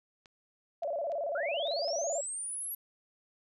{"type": "clicks", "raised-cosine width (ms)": 0.2, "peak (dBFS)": -37, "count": 6, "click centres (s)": [0.258, 0.834, 1.119, 1.672, 1.717, 1.883]}
{"type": "tone with vibrato", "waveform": "sine", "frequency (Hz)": 622.3, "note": "D#5", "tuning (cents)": 0, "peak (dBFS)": -31, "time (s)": [0.82, 2.21], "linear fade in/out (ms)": 5, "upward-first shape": "square", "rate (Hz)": 18, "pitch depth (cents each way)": 140}
{"type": "linear sweep", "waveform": "sine", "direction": "up", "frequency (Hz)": [1318.5, 11600], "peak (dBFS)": -35, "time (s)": [1.35, 2.75], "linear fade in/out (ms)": 5}
{"effects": []}